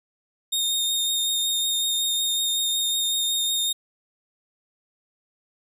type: tone with vibrato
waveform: sawtooth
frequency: 3683 Hz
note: A#7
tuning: 22 cents flat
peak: -19 dBFS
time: 0.52-3.73 s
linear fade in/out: 10 ms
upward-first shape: triangle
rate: 5.4 Hz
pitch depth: 17 cents each way
effects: none